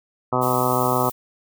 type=harmonic tone; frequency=126.3 Hz; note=B2; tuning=39 cents sharp; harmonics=1 / 2 / 3 / 4 / 5 / 6 / 7 / 8 / 9 / 10; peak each=-27 / -27 / -27 / -27 / -27 / -27 / -27 / -27 / -27 / -27 dBFS; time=0.32-1.1 s; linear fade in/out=10 ms
type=noise; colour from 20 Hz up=violet; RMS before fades=-31 dBFS; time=0.41-1.12 s; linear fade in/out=20 ms
effects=none